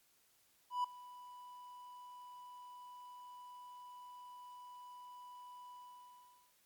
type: tone with ADSR envelope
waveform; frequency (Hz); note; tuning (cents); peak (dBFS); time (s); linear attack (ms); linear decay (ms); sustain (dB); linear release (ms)
triangle; 987.8; B5; 0; -29; 0.7-6.54; 140; 6; -20; 820
effects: white hiss -72 dBFS RMS until 6.65 s + MP3 96 kbps